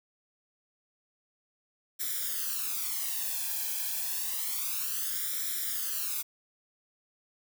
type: noise with flanger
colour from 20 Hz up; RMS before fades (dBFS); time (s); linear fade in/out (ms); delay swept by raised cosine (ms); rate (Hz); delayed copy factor
blue; -33; 1.99-6.23; 20; 0.54 to 1.23; 0.29; +0.9
effects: none